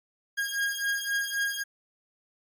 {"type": "beating tone pair", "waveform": "40% pulse", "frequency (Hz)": [1627, 1630.8], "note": ["G#6", "G#6"], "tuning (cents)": [-36, -32], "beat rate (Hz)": 3.8, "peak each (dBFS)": -29, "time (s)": [0.37, 1.64], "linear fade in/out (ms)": 20, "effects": ["MP3 96 kbps"]}